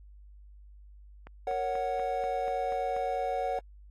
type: click train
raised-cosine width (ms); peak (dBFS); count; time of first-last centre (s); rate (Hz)
0.5; -31; 8; 1.27-2.965; 4.13
type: chord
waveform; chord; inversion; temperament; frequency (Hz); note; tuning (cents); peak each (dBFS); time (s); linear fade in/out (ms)
triangle; F# major; first; equal; 466.2 / 554.4 / 740; A#4 / C#5 / F#5; 0 / 0 / 0; -34 / -32 / -29; 1.47-3.59; 2
effects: added 50 Hz sine -49 dBFS peak until 3.9 s + AAC 48 kbps